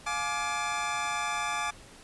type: chord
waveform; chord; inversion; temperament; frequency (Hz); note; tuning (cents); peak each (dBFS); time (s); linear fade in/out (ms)
25% pulse; D diminished; first; just; 704.8 / 845.8 / 1174.7; F5 / Ab5 / D6; +16 / +31 / 0; -34 / -30 / -28; 0.06-1.71; 10
effects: pink hiss -51 dBFS RMS until 2.03 s + resampled to 24000 Hz